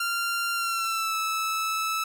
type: tone with pitch glide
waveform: sawtooth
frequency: 1386 to 1309 Hz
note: F6 to E6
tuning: -14 to -13 cents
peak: -22 dBFS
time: 0-2.04 s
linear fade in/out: 5 ms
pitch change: -99 cents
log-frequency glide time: 0.54-1.16 s
effects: none